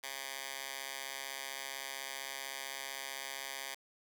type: tone with high-pass filter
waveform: 10% pulse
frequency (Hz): 135.7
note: C#3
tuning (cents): -36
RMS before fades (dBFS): -43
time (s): 0.03-3.75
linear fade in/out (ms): 10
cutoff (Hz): 1500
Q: 0.63
effects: 11-bit